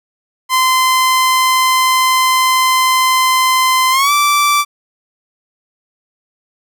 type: tone with pitch glide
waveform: sawtooth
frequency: 1033 to 1166.2 Hz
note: C6 to D6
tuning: -22 to -13 cents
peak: -6 dBFS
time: 0.49-4.65 s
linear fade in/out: 50 ms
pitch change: +209 cents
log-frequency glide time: 3.91-4.12 s
effects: none